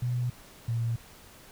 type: tone pair in turn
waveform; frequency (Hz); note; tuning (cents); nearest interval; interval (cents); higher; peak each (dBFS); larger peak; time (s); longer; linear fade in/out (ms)
sine; 123 / 116.1; B2 / A#2; -7 / -7; minor second; 100; first; -26; neither; 0.02-0.3 / 0.68-0.96; neither; 5
effects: pink hiss -52 dBFS RMS until 1.51 s